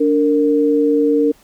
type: tone pair together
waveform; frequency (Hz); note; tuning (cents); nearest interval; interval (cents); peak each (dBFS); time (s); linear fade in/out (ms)
sine; 290.6 / 460.4; D4 / A#4; -18 / -22; minor sixth; 796; -14; 0-1.32; 10
effects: pink hiss -51 dBFS RMS until 1.43 s